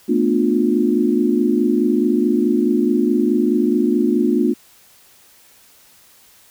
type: chord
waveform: sine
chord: B half-diminished seventh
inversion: third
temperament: just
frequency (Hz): 222.2 / 246.9 / 296.3 / 355.6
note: A3 / B3 / D4 / F4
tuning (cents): +17 / 0 / +15 / +31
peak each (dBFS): -19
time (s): 0.08-4.54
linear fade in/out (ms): 20
effects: white hiss -50 dBFS RMS until 6.5 s